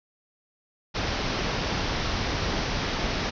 pink low-pass noise, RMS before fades -28 dBFS, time 0.94-3.31 s, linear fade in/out 20 ms, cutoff 5900 Hz, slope 96 dB/octave, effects none

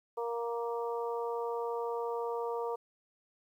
harmonic tone, 234.3 Hz, A#3, 9 cents sharp, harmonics 2 / 3 / 4 / 5, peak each -34 / -43 / -39 / -44 dBFS, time 0.17-2.76 s, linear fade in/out 10 ms, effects 11-bit

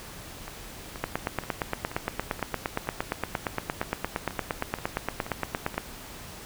two click trains, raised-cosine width 0.5 ms, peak -22 / -11 dBFS, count 12 / 42, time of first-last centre 0.48-5.743 / 1.04-5.78 s, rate 2.09 / 8.65 Hz, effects pink hiss -43 dBFS RMS until 6.45 s

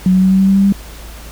sine tone with pitch steps, 185 / 186.83 / 188.67 / 190.53 / 192.41 / 194.31 / 196.23 / 198.16 Hz, F#3 / F#3 / F#3 / G3 / G3 / G3 / G3 / G3, 0 / +17 / +34 / -49 / -32 / -15 / +2 / +19 cents, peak -7 dBFS, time 0.06-0.724 s, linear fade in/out 2 ms, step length 83 ms, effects added 54 Hz sine -31 dBFS peak until 1.31 s + pink hiss -36 dBFS RMS until 1.31 s

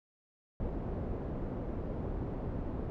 pink low-pass noise, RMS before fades -37 dBFS, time 0.6-2.9 s, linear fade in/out 0 ms, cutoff 530 Hz, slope 12 dB/octave, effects none

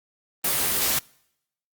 white noise with comb filter, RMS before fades -23 dBFS, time 0.44-0.99 s, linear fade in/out 5 ms, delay 14 ms, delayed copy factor +0.65, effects noise-tail reverb RT60 0.8 s tail -26 dB re dry + Opus 32 kbps

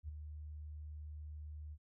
sine tone with ADSR envelope, 75.6 Hz, D#2, 49 cents flat, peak -39 dBFS, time 0.03-1.78 s, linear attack 57 ms, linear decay 10 ms, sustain -6 dB, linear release 54 ms, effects none

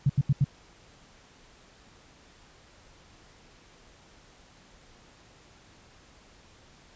sine tone bursts, 138.7 Hz, C#3, 1 cent sharp, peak -18 dBFS, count 4, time 0.06-0.444 s, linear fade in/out 5 ms, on 36 ms, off 80 ms, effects pink hiss -56 dBFS RMS until 6.95 s + resampled to 16000 Hz

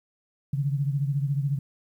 sine beating tone pair, 138.59 / 152.59 Hz, C#3 / D#3, 0 / -33 cents, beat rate 14 Hz, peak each -24 / -30 dBFS, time 0.53-1.59 s, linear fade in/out 5 ms, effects 10-bit

